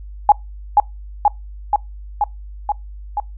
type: tone with echo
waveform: sine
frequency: 830.6 Hz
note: G#5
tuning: in tune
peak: -4 dBFS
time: 0.29-0.32 s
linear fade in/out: 2 ms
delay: 480 ms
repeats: 6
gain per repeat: -2 dB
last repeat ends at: 3.2 s
effects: noise-tail reverb RT60 0.2 s tail -24 dB re dry + added 50 Hz sine -31 dBFS peak until 3.37 s